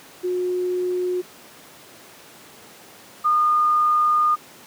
sine tone pair in turn, 361.8 / 1220.1 Hz, F#4 / D#6, -39 / -34 cents, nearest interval octave + major sixth, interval 2105 cents, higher second, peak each -20 / -15 dBFS, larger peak second, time 0.23-1.22 / 3.24-4.36 s, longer second, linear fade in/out 20 ms, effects pink hiss -45 dBFS RMS until 4.66 s + high-pass 200 Hz 12 dB/octave

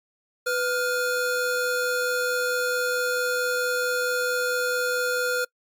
square tone pair together, 497.5 / 1408 Hz, B4 / F6, +13 / +14 cents, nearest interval octave + tritone, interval 1801 cents, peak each -26 dBFS, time 0.46-5.45 s, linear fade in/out 10 ms, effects noise-tail reverb RT60 0.1 s tail -25 dB re dry + MP3 96 kbps

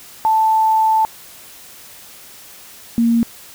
sine tone pair in turn, 880 / 232.3 Hz, A5 / A#3, 0 / -6 cents, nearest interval octave + major seventh, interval 2306 cents, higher first, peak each -11 dBFS, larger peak neither, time 0.25-1.05 / 2.98-3.23 s, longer first, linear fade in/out 0 ms, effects white hiss -40 dBFS RMS until 3.54 s

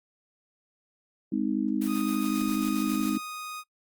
sine chord, Ab major, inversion none, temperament just, 207.7 / 259.6 / 311.5 Hz, Ab3 / C4 / Eb4, 0 / -13 / +2 cents, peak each -29 dBFS, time 1.32-3.18 s, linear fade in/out 5 ms
white noise with tremolo, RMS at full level -40 dBFS, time 1.81-3.17 s, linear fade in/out 10 ms, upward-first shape square, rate 7.4 Hz, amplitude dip 40%
sawtooth tone, 1244.5 Hz, D#6, in tune, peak -32 dBFS, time 1.86-3.64 s, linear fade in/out 50 ms
effects noise-tail reverb RT60 0.1 s tail -22 dB re dry + Opus 48 kbps

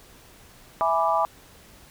sine chord, E dominant seventh, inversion none, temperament equal, 659.3 / 830.6 / 987.8 / 1174.7 Hz, E5 / G#5 / B5 / D6, 0 / 0 / 0 / 0 cents, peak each -25 dBFS, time 0.81-1.25 s, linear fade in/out 0 ms, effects pink hiss -51 dBFS RMS until 1.9 s

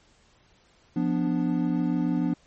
triangle chord, B diminished, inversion second, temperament equal, 174.61 / 246.9 / 293.7 Hz, F3 / B3 / D4, 0 / 0 / 0 cents, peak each -25 dBFS, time 0.96-2.34 s, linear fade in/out 5 ms, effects pink hiss -61 dBFS RMS until 2.46 s + MP3 32 kbps

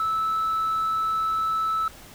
sine tone, 1309 Hz, E6, 13 cents flat, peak -20 dBFS, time 0-1.88 s, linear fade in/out 2 ms, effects tanh soft clip ceiling -20 dBFS + pink hiss -46 dBFS RMS until 2.14 s

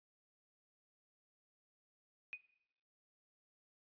sine tone with exponential decay, 2489 Hz, D#7, in tune, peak -38 dBFS, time 2.33-2.42 s, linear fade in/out 0 ms, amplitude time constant 18 ms, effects noise-tail reverb RT60 0.8 s tail -17 dB re dry + resampled to 11025 Hz

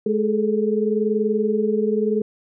sine tone cluster, 212.2 / 418.7 / 439.5 Hz, G#3 / G#4 / A4, +38 / +14 / -2 cents, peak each -22 dBFS, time 0.06-2.22 s, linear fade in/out 5 ms, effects none

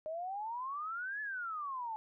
sine exponential two-way sweep, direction up then down, 613 to 1738 to 858 Hz, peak -37 dBFS, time 0.06-1.96 s, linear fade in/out 0 ms, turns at 1.21 s, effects none

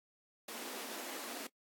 pink high-pass noise, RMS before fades -45 dBFS, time 0.48-1.47 s, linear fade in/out 5 ms, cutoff 220 Hz, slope 96 dB/octave, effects noise-tail reverb RT60 0.1 s tail -23 dB re dry + AAC 64 kbps

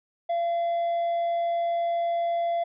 triangle tone with hard clipping, 683 Hz, F5, 39 cents flat, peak -24 dBFS, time 0.29-2.64 s, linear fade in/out 10 ms, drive 5 dB, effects resampled to 11025 Hz

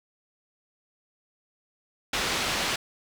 white low-pass noise, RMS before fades -28 dBFS, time 2.13-2.76 s, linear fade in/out 5 ms, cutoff 4200 Hz, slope 12 dB/octave, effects none

